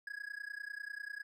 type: tone with amplitude modulation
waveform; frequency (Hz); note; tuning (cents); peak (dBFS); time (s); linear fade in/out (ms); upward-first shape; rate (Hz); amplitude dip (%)
triangle; 1664; G#6; +3; -36; 0.07-1.23; 2; sine; 30.1; 95
effects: none